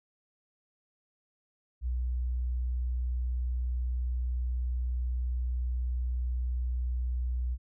sine tone, 61.6 Hz, B1, 4 cents flat, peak -28 dBFS, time 1.81-7.58 s, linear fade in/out 50 ms, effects none

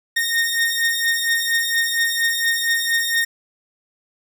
sawtooth beating tone pair, 1843 / 1847.3 Hz, A#6 / A#6, -20 / -16 cents, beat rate 4.3 Hz, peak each -19 / -16 dBFS, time 0.16-3.25 s, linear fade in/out 10 ms, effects none

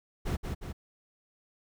brown noise with echo, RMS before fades -30 dBFS, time 0.25-0.37 s, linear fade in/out 20 ms, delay 180 ms, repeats 2, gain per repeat -4 dB, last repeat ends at 0.73 s, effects none

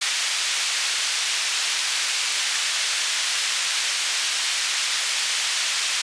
pink band-pass noise, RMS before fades -24 dBFS, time 0.01-6.02 s, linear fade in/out 10 ms, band 2300 to 7500 Hz, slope 12 dB/octave, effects resampled to 22050 Hz

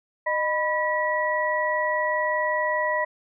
sine tone cluster, 613 / 988 / 1933 Hz, D#5 / B5 / B6, -26 / 0 / -38 cents, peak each -26 dBFS, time 0.26-3.05 s, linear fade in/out 10 ms, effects none

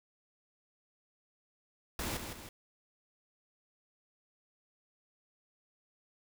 pink noise with echo, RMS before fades -37 dBFS, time 1.99-2.17 s, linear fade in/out 2 ms, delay 160 ms, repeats 2, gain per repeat -6 dB, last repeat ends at 2.49 s, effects none

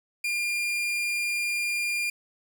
40% pulse tone, 2405 Hz, D7, 41 cents sharp, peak -25 dBFS, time 0.24-2.1 s, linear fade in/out 5 ms, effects none

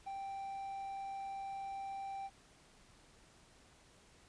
triangle tone with ADSR envelope, 784 Hz, G5, in tune, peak -37 dBFS, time 0.06-2.3 s, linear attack 16 ms, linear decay 5 ms, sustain -2 dB, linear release 42 ms, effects pink hiss -64 dBFS RMS until 4.28 s + resampled to 22050 Hz

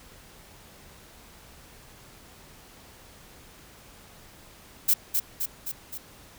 violet noise with echo, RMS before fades -20 dBFS, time 4.88-4.94 s, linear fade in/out 10 ms, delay 260 ms, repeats 4, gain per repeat -4 dB, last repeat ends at 5.98 s, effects pink hiss -51 dBFS RMS until 6.38 s

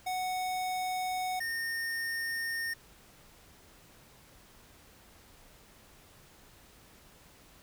square tone pair in turn, 740 / 1832.6 Hz, F#5 / A#6, 0 / -30 cents, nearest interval octave + major third, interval 1570 cents, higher second, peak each -32 / -33 dBFS, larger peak first, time 0.06-1.4 / 1.4-2.74 s, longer neither, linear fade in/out 10 ms, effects pink hiss -58 dBFS RMS until 7.62 s

